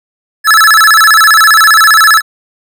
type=tone with vibrato; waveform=square; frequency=1500 Hz; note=F#6; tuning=23 cents sharp; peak=-3 dBFS; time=0.44-2.22 s; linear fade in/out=50 ms; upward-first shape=square; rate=15 Hz; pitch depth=230 cents each way; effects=none